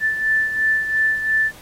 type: beating tone pair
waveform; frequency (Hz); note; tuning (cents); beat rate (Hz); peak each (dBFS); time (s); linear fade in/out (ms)
sine; 1760 / 1762.9; A6 / A6; 0 / +3; 2.9; -17 / -24; 0-1.52; 50
effects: pink hiss -44 dBFS RMS until 1.61 s + AAC 48 kbps